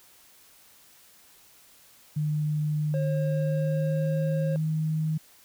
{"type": "tone with pitch glide", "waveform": "sine", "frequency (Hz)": [151.1, 156.61], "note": ["D3", "D#3"], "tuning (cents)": [50, 12], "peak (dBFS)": -24, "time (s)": [2.16, 5.18], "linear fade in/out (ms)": 10, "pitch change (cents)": 62, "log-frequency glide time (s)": [3.05, 4.21]}
{"type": "tone", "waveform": "triangle", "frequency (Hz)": 538, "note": "C5", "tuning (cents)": 48, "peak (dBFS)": -28, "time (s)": [2.94, 4.56], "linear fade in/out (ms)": 0}
{"effects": ["white hiss -56 dBFS RMS until 5.44 s"]}